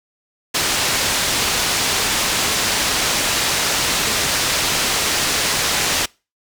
white low-pass noise, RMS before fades -19 dBFS, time 0.54-6.06 s, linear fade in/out 10 ms, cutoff 6500 Hz, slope 12 dB/octave, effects noise-tail reverb RT60 0.3 s tail -25 dB re dry

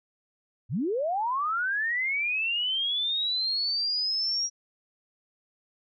sine linear sweep, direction up, 87.31 to 5700 Hz, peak -25 dBFS, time 0.69-4.5 s, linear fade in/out 50 ms, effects none

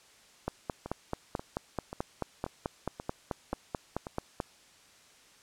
two click trains, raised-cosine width 1 ms, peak -17 / -24 dBFS, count 19 / 7, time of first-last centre 0.48-4.402 / 0.86-4.069 s, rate 4.59 / 1.87 Hz, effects white hiss -59 dBFS RMS until 5.42 s + low-pass 8000 Hz 12 dB/octave

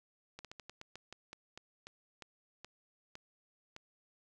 slowing click train, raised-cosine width 0.2 ms, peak -30 dBFS, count 15, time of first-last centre 0.39-3.764 s, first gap 57 ms, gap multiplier 1.2, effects none

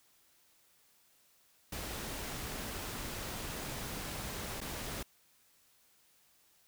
pink noise with dropouts, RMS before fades -41 dBFS, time 1.72-5.03 s, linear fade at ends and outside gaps 5 ms, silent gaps 4.605-4.613 s, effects white hiss -68 dBFS RMS until 6.67 s

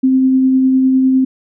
sine tone with tremolo, 261.6 Hz, C4, in tune, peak -7 dBFS, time 0.03-1.25 s, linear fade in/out 10 ms, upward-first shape triangle, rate 9.9 Hz, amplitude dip 25%, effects none

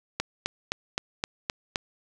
click train, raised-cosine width 0.2 ms, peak -9 dBFS, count 7, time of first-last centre 0.2-1.758 s, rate 3.85 Hz, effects none

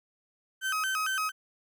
35% pulse tone with vibrato, 1398 Hz, F6, 1 cent sharp, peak -26 dBFS, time 0.61-1.32 s, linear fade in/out 50 ms, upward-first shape square, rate 4.4 Hz, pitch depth 170 cents each way, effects none

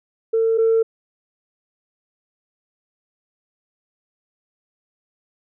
sine tone pair in turn, 450.3 / 450.3 Hz, A4 / A4, +40 / +40 cents, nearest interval unison, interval 0 cents, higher neither, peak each -14 / -12 dBFS, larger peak second, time 0.33-0.58 / 0.58-0.83 s, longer neither, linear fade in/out 10 ms, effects tanh soft clip ceiling -10 dBFS

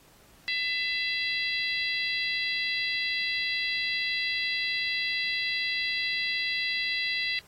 harmonic tone with a mistuned harmonic, 669 Hz, E5, 25 cents sharp, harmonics 3 / 4 / 5 / 6 / 7, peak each -30 / -33 / -36 / -34 / -37 dBFS, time 0.48-7.39 s, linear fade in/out 0 ms, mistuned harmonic 7, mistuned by +23 cents, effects pink hiss -58 dBFS RMS until 7.47 s + AAC 48 kbps

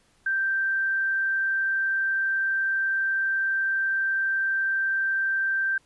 sine tone, 1568 Hz, G6, in tune, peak -22 dBFS, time 0.26-5.78 s, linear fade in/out 5 ms, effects pink hiss -63 dBFS RMS until 5.85 s + resampled to 24000 Hz

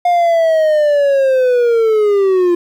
triangle linear sweep, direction down, 712 to 344.5 Hz, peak -7 dBFS, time 0.05-2.55 s, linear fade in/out 5 ms, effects 8-bit

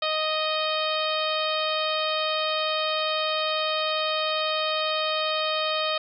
harmonic tone, 622.3 Hz, D#5, in tune, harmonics 1 / 2 / 3 / 4 / 5 / 6 / 7 / 8, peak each -28 / -29 / -37 / -33 / -32 / -32 / -35 / -43 dBFS, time 0.02-5.98 s, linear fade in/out 5 ms, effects none

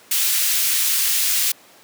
white high-pass noise, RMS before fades -19 dBFS, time 0.11-1.52 s, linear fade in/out 5 ms, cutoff 2200 Hz, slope 12 dB/octave, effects pink hiss -48 dBFS RMS until 1.83 s + high-pass 300 Hz 12 dB/octave

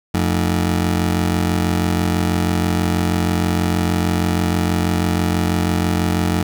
25% pulse ring-modulated tone, 132.2 Hz, C3, 18 cents sharp, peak -9 dBFS, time 0.14-6.43 s, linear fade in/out 5 ms, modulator 43 Hz, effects none

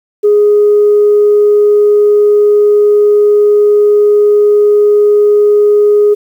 sine tone, 415.3 Hz, G#4, in tune, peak -3 dBFS, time 0.23-6.15 s, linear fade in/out 20 ms, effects tanh soft clip ceiling 0 dBFS + 7-bit

